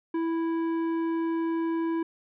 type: tone with tanh clipping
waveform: sine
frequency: 329.6 Hz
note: E4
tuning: in tune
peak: -27 dBFS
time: 0.14-2.03 s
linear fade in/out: 5 ms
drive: 11 dB
effects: none